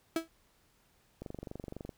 35% pulse tone with exponential decay, 327.3 Hz, E4, 12 cents flat, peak -24 dBFS, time 0.16-0.28 s, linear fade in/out 2 ms, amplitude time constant 26 ms
click train, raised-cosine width 2 ms, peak -28 dBFS, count 17, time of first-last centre 1.22-1.892 s, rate 23.8 Hz
effects pink hiss -69 dBFS RMS until 1.97 s

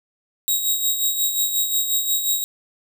5% pulse tone with tremolo, 3811 Hz, A#7, 38 cents sharp, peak -9 dBFS, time 0.48-2.44 s, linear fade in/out 0 ms, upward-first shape sine, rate 5.6 Hz, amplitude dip 55%, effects none

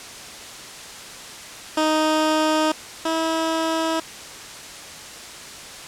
15% pulse tone pair in turn, 311.1 / 323.9 Hz, D#4 / E4, 0 / -30 cents, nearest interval minor second, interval 70 cents, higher second, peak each -11 / -14 dBFS, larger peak first, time 1.77-2.72 / 3.05-4 s, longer neither, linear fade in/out 5 ms, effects white hiss -37 dBFS RMS until 5.87 s + low-pass 8000 Hz 12 dB/octave

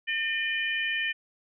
harmonic tone, 604 Hz, D5, 48 cents sharp, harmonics 3 / 4 / 5, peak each -29 / -31 / -33 dBFS, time 0.07-1.13 s, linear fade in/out 20 ms, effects none

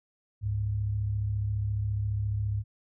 sine tone pair together, 69.3 / 103.83 Hz, C#2 / G#2, 0 / 0 cents, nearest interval perfect fifth, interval 700 cents, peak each -35 / -27 dBFS, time 0.41-2.64 s, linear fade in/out 50 ms, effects none

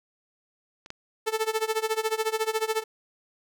clicks, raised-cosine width 0.2 ms, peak -27 / -19 dBFS, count 2, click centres 0.861 / 0.904 s
sawtooth tone with tremolo, 440 Hz, A4, in tune, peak -18 dBFS, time 1.26-2.84 s, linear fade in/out 20 ms, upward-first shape sine, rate 14 Hz, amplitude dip 90%
effects none

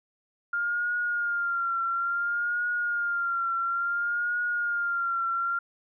sine tone with vibrato, 1402 Hz, F6, 6 cents sharp, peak -25 dBFS, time 0.53-5.59 s, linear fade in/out 5 ms, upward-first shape triangle, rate 0.58 Hz, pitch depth 55 cents each way, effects none

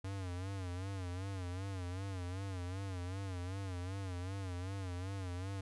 square tone with vibrato, 93.3 Hz, F#2, 15 cents sharp, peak -40 dBFS, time 0.04-5.61 s, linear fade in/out 5 ms, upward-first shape sine, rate 2.6 Hz, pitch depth 98 cents each way, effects resampled to 24000 Hz

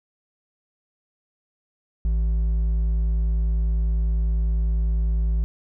sine tone with hard clipping, 55 Hz, A1, in tune, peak -20 dBFS, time 2.05-5.44 s, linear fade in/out 0 ms, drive 4 dB, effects none

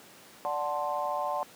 sine chord, D dominant seventh, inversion none, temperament equal, 587.3 / 740 / 880 / 1046.5 Hz, D5 / F#5 / A5 / C6, 0 / 0 / 0 / 0 cents, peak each -34 dBFS, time 0.45-1.43 s, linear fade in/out 0 ms, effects pink hiss -52 dBFS RMS until 1.55 s + high-pass 200 Hz 12 dB/octave

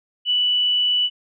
sine tone, 2964 Hz, F#7, 2 cents sharp, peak -16 dBFS, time 0.25-1.1 s, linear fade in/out 50 ms, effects none

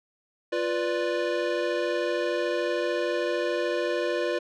square chord, B diminished, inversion second, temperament equal, 349.2 / 493.9 / 587.3 Hz, F4 / B4 / D5, 0 / 0 / 0 cents, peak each -30 dBFS, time 0.52-4.39 s, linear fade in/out 10 ms, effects low-pass 4000 Hz 12 dB/octave

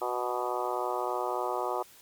harmonic tone with a mistuned harmonic, 123.47 Hz, B2, in tune, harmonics 3 / 4 / 5 / 6 / 7 / 8 / 9 / 10, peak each -36 / -37 / -37 / -36 / -37 / -37 / -40 / -39 dBFS, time 0.01-1.83 s, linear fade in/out 10 ms, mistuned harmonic 9, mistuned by +22 cents, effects white hiss -55 dBFS RMS until 2.01 s + Opus 48 kbps

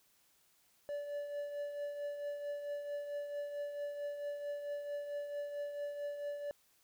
triangle tone with tremolo, 579 Hz, D5, 25 cents flat, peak -34 dBFS, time 0.89-6.51 s, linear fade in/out 0 ms, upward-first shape triangle, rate 4.5 Hz, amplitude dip 55%, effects white hiss -71 dBFS RMS until 6.83 s

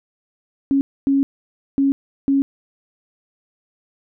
sine tone bursts at uneven times, 275.4 Hz, C#4, 11 cents flat, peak -13 dBFS, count 4, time 0.71-0.81 / 1.07-1.23 / 1.78-1.92 / 2.28-2.42 s, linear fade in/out 0 ms, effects none

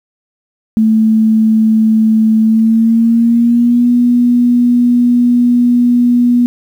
sine tone with pitch glide, 220 to 242.7 Hz, A3 to B3, 0 to -30 cents, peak -6 dBFS, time 0.77-6.46 s, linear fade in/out 0 ms, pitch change +170 cents, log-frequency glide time 2.41-3.88 s, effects 7-bit

